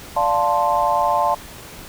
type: chord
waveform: sine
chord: D minor seventh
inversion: none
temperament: equal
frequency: 587.3 / 698.5 / 880 / 1046.5 Hz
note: D5 / F5 / A5 / C6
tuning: 0 / 0 / 0 / 0 cents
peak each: -23 / -21 / -19 / -21 dBFS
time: 0.16-1.35 s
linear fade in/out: 10 ms
effects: pink hiss -38 dBFS RMS until 1.88 s